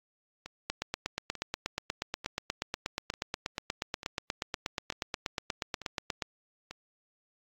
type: two click trains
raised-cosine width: 0.2 ms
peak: -14 / -24 dBFS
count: 47 / 8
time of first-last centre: 0.7-6.222 / 0.46-6.71 s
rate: 8.33 / 1.12 Hz
effects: AAC 64 kbps